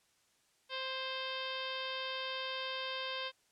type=harmonic tone with a mistuned harmonic; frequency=523.3 Hz; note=C5; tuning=in tune; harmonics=1 / 2 / 3 / 4 / 5 / 6 / 7 / 8 / 9 / 10; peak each=-44 / -44 / -46 / -49 / -46 / -44 / -45 / -54 / -50 / -57 dBFS; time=0.69-3.32 s; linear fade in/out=50 ms; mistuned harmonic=3; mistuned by=+18 cents; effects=white hiss -72 dBFS RMS until 3.51 s + low-pass 9000 Hz 12 dB/octave